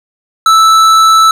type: tone with tanh clipping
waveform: triangle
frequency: 1316 Hz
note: E6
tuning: 3 cents flat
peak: -5 dBFS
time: 0.46-1.31 s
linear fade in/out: 2 ms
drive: 18 dB
effects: none